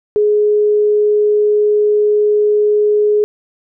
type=tone; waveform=sine; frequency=419.1 Hz; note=G#4; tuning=16 cents sharp; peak=-9 dBFS; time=0.16-3.24 s; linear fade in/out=0 ms; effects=none